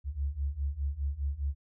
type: beating tone pair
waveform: sine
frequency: 67.8 / 72.7 Hz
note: C#2 / D2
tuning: -38 / -17 cents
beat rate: 4.9 Hz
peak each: -34 / -32 dBFS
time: 0.04-1.55 s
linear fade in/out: 50 ms
effects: none